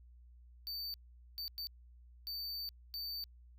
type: tone bursts at uneven times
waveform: square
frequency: 4580 Hz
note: D8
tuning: 44 cents flat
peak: -40 dBFS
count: 5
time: 0.67-0.94 / 1.38-1.48 / 1.58-1.67 / 2.27-2.69 / 2.94-3.24 s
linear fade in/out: 0 ms
effects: added 60 Hz sine -56 dBFS peak until 3.58 s